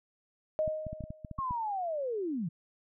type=tone with exponential decay; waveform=sine; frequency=622.3 Hz; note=D#5; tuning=in tune; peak=-25 dBFS; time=0.59-1.42 s; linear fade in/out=0 ms; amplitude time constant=180 ms
type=clicks; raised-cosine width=5 ms; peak=-27 dBFS; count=10; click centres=0.678 / 0.867 / 0.93 / 1.007 / 1.039 / 1.105 / 1.248 / 1.313 / 1.388 / 1.509 s
type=linear sweep; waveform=sine; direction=down; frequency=1100 to 148.5 Hz; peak=-31 dBFS; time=1.38-2.49 s; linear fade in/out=10 ms
effects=none